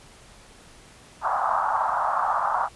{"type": "band-pass noise", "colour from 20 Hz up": "pink", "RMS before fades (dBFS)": -24, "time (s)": [1.21, 2.69], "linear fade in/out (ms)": 50, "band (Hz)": [730, 1300], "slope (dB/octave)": 48, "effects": ["pink hiss -50 dBFS RMS until 2.75 s", "resampled to 24000 Hz"]}